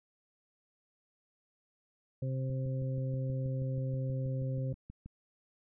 harmonic tone, 131.6 Hz, C3, 10 cents sharp, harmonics 1 / 2 / 3 / 4, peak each -32 / -44 / -50 / -43 dBFS, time 2.22-4.73 s, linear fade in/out 5 ms
click train, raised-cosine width 5 ms, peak -34 dBFS, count 17, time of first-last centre 2.5-5.06 s, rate 6.25 Hz
effects none

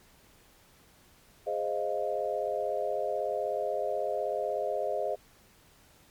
sine chord, F minor seventh, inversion first, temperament equal, 415.3 / 523.3 / 622.3 / 698.5 Hz, Ab4 / C5 / Eb5 / F5, 0 / 0 / 0 / 0 cents, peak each -35 / -34 / -32 / -35 dBFS, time 1.46-5.16 s, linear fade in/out 20 ms, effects pink hiss -60 dBFS RMS until 6.1 s + MP3 96 kbps

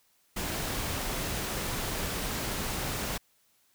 pink noise, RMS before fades -33 dBFS, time 0.36-3.18 s, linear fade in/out 10 ms, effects white hiss -68 dBFS RMS until 3.74 s

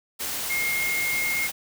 sine tone in noise, 2140 Hz, C7, 38 cents sharp, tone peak -24 dBFS, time 0.49-1.48 s, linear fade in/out 20 ms, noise white, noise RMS -30 dBFS, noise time 0.19-1.52 s, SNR +3 dB, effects none

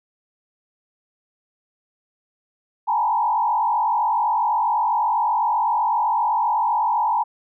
sine tone with frequency modulation, 902 Hz, A5, 43 cents sharp, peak -17 dBFS, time 2.87-7.24 s, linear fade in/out 20 ms, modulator 47.8 Hz, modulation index 1.7, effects none

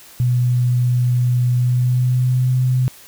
sine tone with pitch glide, 123.47 to 127.6 Hz, B2 to C3, 0 to -43 cents, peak -13 dBFS, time 0.2-2.88 s, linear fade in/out 0 ms, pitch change +57 cents, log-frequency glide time 1.56-2.52 s, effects white hiss -43 dBFS RMS until 3.07 s

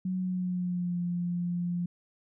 sine tone with pitch glide, 185 to 175.02 Hz, F#3 to F3, 0 to +4 cents, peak -28 dBFS, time 0.05-1.86 s, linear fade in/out 5 ms, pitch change -96 cents, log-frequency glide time 0.17-0.99 s, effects none

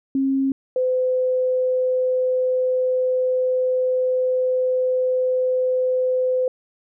sine tone pair in turn, 270 / 509.7 Hz, C#4 / C5, -45 / -45 cents, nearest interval major seventh, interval 1100 cents, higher second, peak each -17 dBFS, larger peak neither, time 0.15-0.52 / 0.76-6.48 s, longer second, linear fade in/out 2 ms, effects none

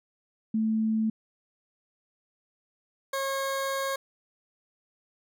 sine / 20% pulse tone pair in turn, 220 / 543 Hz, A3 / C#5, 0 / -36 cents, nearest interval octave + major third, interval 1564 cents, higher second, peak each -23 dBFS, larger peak neither, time 0.54-1.1 / 3.13-3.96 s, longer second, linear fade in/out 5 ms, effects none

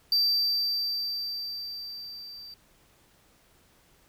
triangle tone with level ramp, 4669 Hz, D8, 11 cents flat, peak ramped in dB -19 to -41 dBFS, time 0.12-2.54 s, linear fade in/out 2 ms, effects pink hiss -62 dBFS RMS until 4.08 s

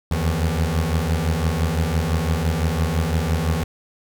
25% pulse beating tone pair, 78.2 / 84.1 Hz, D#2 / E2, +9 / +35 cents, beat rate 5.9 Hz, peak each -18 dBFS, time 0.11-3.64 s, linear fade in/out 5 ms, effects none

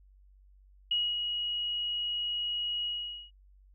sine tone with ADSR envelope, 2900 Hz, F#7, 35 cents flat, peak -25 dBFS, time 0.91-3.31 s, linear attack 4 ms, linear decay 240 ms, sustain -5 dB, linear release 460 ms, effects added 48 Hz sine -56 dBFS peak until 3.74 s

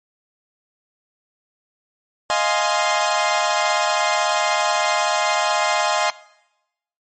sawtooth chord, F minor seventh, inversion third, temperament equal with one note detuned, 622.3 / 698.5 / 834 / 1046.5 Hz, Eb5 / F5 / Ab5 / C6, 0 / 0 / +7 / 0 cents, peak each -19 dBFS, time 2.3-6.1 s, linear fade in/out 0 ms, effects noise-tail reverb RT60 0.9 s tail -20 dB re dry + MP3 32 kbps

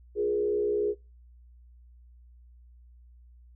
sine tone with frequency modulation, 415.3 Hz, G#4, in tune, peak -24 dBFS, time 0.15-0.95 s, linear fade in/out 50 ms, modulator 62.4 Hz, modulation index 0.72, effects noise-tail reverb RT60 0.3 s tail -26 dB re dry + added 60 Hz sine -51 dBFS peak until 3.55 s

